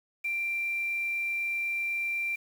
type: tone with quantisation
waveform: sine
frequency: 2362 Hz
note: D7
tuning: 9 cents sharp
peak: -28 dBFS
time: 0.24-2.36 s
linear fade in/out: 10 ms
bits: 8
effects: none